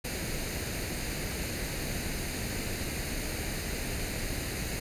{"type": "noise with comb filter", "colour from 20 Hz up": "pink", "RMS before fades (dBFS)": -34, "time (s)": [0.04, 4.8], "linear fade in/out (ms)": 10, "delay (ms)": 0.45, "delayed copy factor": 0.6, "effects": ["resampled to 32000 Hz"]}